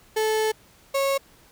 35% pulse tone pair in turn, 435.5 / 548.7 Hz, A4 / C#5, -18 / -18 cents, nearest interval major third, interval 400 cents, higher second, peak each -19 dBFS, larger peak neither, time 0.16-0.52 / 0.94-1.18 s, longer first, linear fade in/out 10 ms, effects pink hiss -55 dBFS RMS until 1.51 s

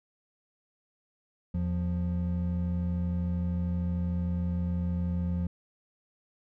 triangle tone pair together, 83.1 / 176.08 Hz, E2 / F3, +15 / +14 cents, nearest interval octave + minor second, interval 1299 cents, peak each -28 dBFS, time 1.54-5.47 s, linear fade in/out 5 ms, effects none

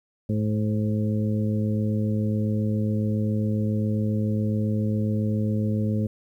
harmonic tone with a mistuned harmonic, 107.3 Hz, A2, 43 cents flat, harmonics 1 / 2 / 3 / 4 / 5, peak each -24 / -25 / -35 / -36 / -36 dBFS, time 0.29-6.07 s, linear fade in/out 5 ms, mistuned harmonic 5, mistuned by -19 cents, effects 10-bit

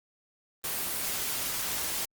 white noise, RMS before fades -32 dBFS, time 0.64-2.05 s, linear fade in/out 2 ms, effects Opus 24 kbps

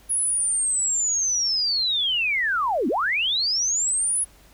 sine linear two-way sweep, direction down then up, 10548 to 217.8 to 10548 Hz, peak -20 dBFS, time 0.09-4.25 s, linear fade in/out 20 ms, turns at 2.88 s, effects added 50 Hz sine -53 dBFS peak until 4.53 s + pink hiss -54 dBFS RMS until 4.53 s

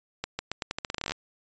accelerating click train, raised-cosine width 0.2 ms, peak -13 dBFS, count 17, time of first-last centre 0.24-1.12 s, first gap 150 ms, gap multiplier 0.84, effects resampled to 16000 Hz

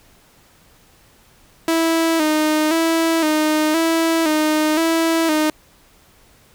sawtooth tone with vibrato, 317.7 Hz, D#4, 36 cents sharp, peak -11 dBFS, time 1.68-5.5 s, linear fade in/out 2 ms, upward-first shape square, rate 0.97 Hz, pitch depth 55 cents each way, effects pink hiss -52 dBFS RMS until 6.54 s

